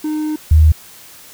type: tone pair in turn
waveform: triangle / sine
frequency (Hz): 306.6 / 77.97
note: D#4 / D#2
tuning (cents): -25 / +4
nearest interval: 2 octaves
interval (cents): 2371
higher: first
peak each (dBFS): -15 / -5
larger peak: second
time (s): 0.04-0.36 / 0.51-0.72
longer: first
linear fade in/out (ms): 5
effects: white hiss -40 dBFS RMS until 1.33 s